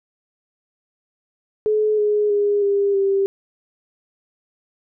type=tone with pitch steps; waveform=sine; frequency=427.5 / 418.5 / 409.6 / 401 / 392.5 Hz; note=A4 / G#4 / G#4 / G4 / G4; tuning=-50 / +13 / -24 / +39 / +2 cents; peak=-15 dBFS; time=1.66-3.26 s; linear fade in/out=0 ms; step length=320 ms; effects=none